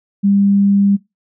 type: tone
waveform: sine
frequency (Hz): 199.6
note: G3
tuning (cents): +32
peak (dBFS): -9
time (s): 0.23-0.97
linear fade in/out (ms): 20
effects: noise-tail reverb RT60 0.2 s tail -22 dB re dry